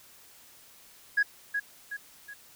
sine tone with echo, 1661.2 Hz, G#6, in tune, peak -19 dBFS, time 1.17-1.23 s, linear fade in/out 10 ms, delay 370 ms, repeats 3, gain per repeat -7 dB, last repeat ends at 2.34 s, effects tanh soft clip ceiling -18 dBFS + white hiss -55 dBFS RMS until 2.55 s

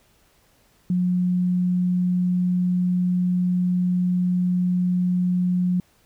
sine tone, 180 Hz, F#3, 47 cents flat, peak -18 dBFS, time 0.9-5.8 s, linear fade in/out 2 ms, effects pink hiss -60 dBFS RMS until 6.05 s

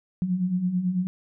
sine beating tone pair, 174.61 / 183.71 Hz, F3 / F#3, 0 / -12 cents, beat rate 9.1 Hz, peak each -30 / -23 dBFS, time 0.22-1.07 s, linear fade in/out 0 ms, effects none

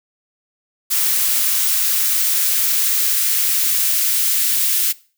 blue noise with high-pass filter sweep, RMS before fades -17 dBFS, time 0.9-4.93 s, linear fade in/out 20 ms, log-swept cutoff 1100 to 1900 Hz, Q 0.94, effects noise-tail reverb RT60 0.4 s tail -21 dB re dry

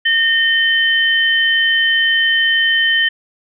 sine tone pair together, 1833 / 3069 Hz, A#6 / G7, -30 / -37 cents, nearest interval major sixth, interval 893 cents, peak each -13 / -15 dBFS, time 0.05-3.09 s, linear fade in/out 10 ms, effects none

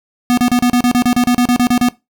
square tone bursts, 245.1 Hz, B3, 13 cents flat, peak -10 dBFS, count 15, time 0.3-1.886 s, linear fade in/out 0 ms, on 74 ms, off 34 ms, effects noise-tail reverb RT60 0.2 s tail -19 dB re dry

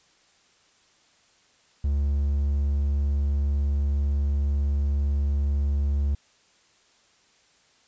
triangle tone, 71 Hz, C#2, 42 cents sharp, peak -19 dBFS, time 1.84-6.15 s, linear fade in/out 5 ms, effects white hiss -61 dBFS RMS until 7.87 s + resampled to 16000 Hz

